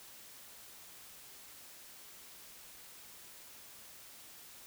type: silence
effects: white hiss -54 dBFS RMS until 4.66 s